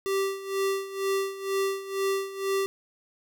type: tone with tremolo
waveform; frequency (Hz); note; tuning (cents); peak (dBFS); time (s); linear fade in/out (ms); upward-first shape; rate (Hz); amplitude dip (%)
square; 390; G4; -9; -24; 0.06-2.66; 0; sine; 2.1; 80
effects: none